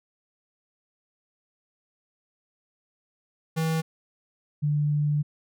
square / sine tone pair in turn, 161.1 / 147.84 Hz, E3 / D3, -39 / +12 cents, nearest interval minor second, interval 149 cents, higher first, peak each -24 / -21 dBFS, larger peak second, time 3.56-3.82 / 4.62-5.23 s, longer second, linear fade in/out 20 ms, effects none

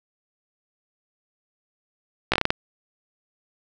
slowing click train, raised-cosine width 0.3 ms, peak -3 dBFS, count 7, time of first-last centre 2.32-2.505 s, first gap 16 ms, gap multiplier 1.26, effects none

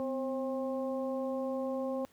harmonic tone with a mistuned harmonic, 266.9 Hz, C4, 35 cents sharp, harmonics 1 / 2 / 3 / 4, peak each -36 / -34 / -45 / -46 dBFS, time 0-2.05 s, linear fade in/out 0 ms, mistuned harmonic 1, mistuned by -64 cents, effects pink hiss -65 dBFS RMS until 2.12 s + high-pass 60 Hz 12 dB/octave

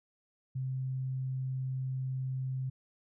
sine tone, 130.81 Hz, C3, in tune, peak -32 dBFS, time 0.55-2.7 s, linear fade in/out 10 ms, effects none

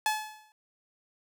sawtooth tone with exponential decay, 859 Hz, A5, 42 cents flat, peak -19 dBFS, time 0.06-0.52 s, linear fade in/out 1 ms, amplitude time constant 99 ms, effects none

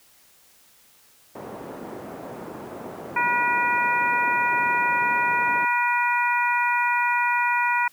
pink band-pass noise, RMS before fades -37 dBFS, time 1.35-5.65 s, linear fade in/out 5 ms, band 240 to 840 Hz, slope 12 dB/octave
harmonic tone, 483.4 Hz, B4, 37 cents flat, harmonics 2 / 3 / 4 / 5, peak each -22 / -26 / -27 / -26 dBFS, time 3.16-7.88 s, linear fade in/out 5 ms
effects white hiss -56 dBFS RMS until 7.92 s

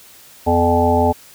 harmonic tone with a mistuned harmonic, 86 Hz, F2, 26 cents flat, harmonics 1 / 3 / 5 / 7 / 9 / 10, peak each -19 / -19 / -19 / -19 / -19 / -19 dBFS, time 0.46-1.13 s, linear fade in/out 20 ms, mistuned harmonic 3, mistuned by -51 cents, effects white hiss -44 dBFS RMS until 1.34 s

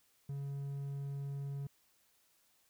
triangle tone, 139.8 Hz, C#3, 15 cents sharp, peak -36 dBFS, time 0.29-1.67 s, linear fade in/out 5 ms, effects white hiss -72 dBFS RMS until 2.69 s

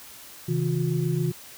sine tone cluster, 134 / 161.3 / 358.1 Hz, C3 / E3 / F4, +42 / -37 / +43 cents, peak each -26 / -25 / -30 dBFS, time 0.48-1.32 s, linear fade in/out 10 ms, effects white hiss -45 dBFS RMS until 1.57 s

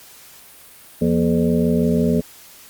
harmonic tone with a mistuned harmonic, 85.2 Hz, F2, 42 cents flat, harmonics 1 / 2 / 3 / 5 / 6 / 7, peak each -29 / -19 / -18 / -22 / -27 / -28 dBFS, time 1.01-2.21 s, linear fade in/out 10 ms, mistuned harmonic 3, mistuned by -130 cents, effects white hiss -44 dBFS RMS until 2.69 s + Opus 48 kbps

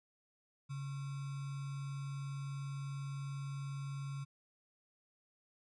sine tone with sample-and-hold, 138.59 Hz, C#3, in tune, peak -39 dBFS, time 0.69-4.25 s, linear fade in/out 20 ms, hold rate 1225 Hz, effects resampled to 22050 Hz

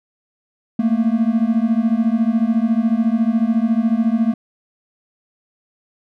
triangle beating tone pair, 220 / 234 Hz, A3 / A#3, 0 / +7 cents, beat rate 14 Hz, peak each -15 dBFS, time 0.79-4.34 s, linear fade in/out 5 ms, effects none

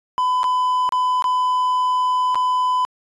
triangle tone with dropouts, 1005 Hz, B5, 30 cents sharp, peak -14 dBFS, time 0.18-2.85 s, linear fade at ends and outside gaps 0 ms, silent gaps 0.432-0.441 / 0.891-0.923 / 1.223-1.242 / 2.346-2.355 s, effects resampled to 22050 Hz

